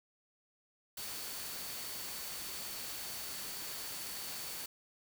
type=tone in noise; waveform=sine; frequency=4485 Hz; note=C#8; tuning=19 cents sharp; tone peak=-50 dBFS; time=0.97-4.66 s; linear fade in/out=5 ms; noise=white; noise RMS=-43 dBFS; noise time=0.97-4.66 s; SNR=-10 dB; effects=none